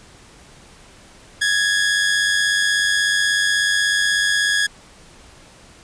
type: tone pair together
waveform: sawtooth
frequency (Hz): 1661.2 / 1757.6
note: G#6 / A6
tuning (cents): 0 / -2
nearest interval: minor second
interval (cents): 98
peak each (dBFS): -13 / -20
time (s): 1.41-4.67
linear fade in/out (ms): 10
effects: pink hiss -46 dBFS RMS until 5.83 s + resampled to 22050 Hz